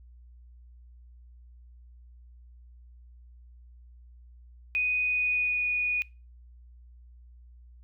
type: tone with pitch glide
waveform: sine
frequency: 2489 to 2465 Hz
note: D#7 to D#7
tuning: 0 to -17 cents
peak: -24 dBFS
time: 4.75-6.02 s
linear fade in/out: 0 ms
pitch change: -17 cents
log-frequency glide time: 5.02-5.67 s
effects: noise-tail reverb RT60 0.3 s tail -23 dB re dry + added 60 Hz sine -49 dBFS peak until 7.83 s